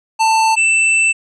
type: tone pair in turn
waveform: square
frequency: 888 / 2661 Hz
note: A5 / E7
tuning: +16 / +16 cents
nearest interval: octave + perfect fifth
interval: 1900 cents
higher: second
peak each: -11 dBFS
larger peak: neither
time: 0.19-0.56 / 0.56-1.13 s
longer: second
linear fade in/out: 20 ms
effects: resampled to 22050 Hz